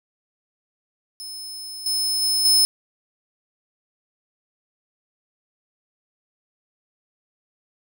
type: tone with level steps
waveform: sawtooth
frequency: 5210 Hz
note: E8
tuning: 21 cents flat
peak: -30 / -18 / -16 / -11 dBFS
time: 1.2-2.65 s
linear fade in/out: 0 ms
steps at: 1.86 / 2.22 / 2.45 s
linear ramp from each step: 2 ms
effects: none